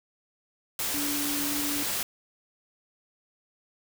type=tone in noise; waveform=sine; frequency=290 Hz; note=D4; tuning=22 cents flat; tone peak=-32 dBFS; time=0.94-1.83 s; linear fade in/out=2 ms; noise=white; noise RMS=-30 dBFS; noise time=0.79-2.03 s; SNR=-5 dB; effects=none